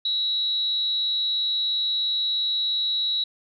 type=tone with amplitude modulation; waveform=sine; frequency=3900 Hz; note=B7; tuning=23 cents flat; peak=-19 dBFS; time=0.05-3.24 s; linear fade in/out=5 ms; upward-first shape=sine; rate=257 Hz; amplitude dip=55%; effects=none